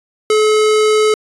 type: tone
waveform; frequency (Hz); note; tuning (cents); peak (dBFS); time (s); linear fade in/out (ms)
square; 429.4; A4; -42; -10; 0.3-1.14; 2
effects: resampled to 24000 Hz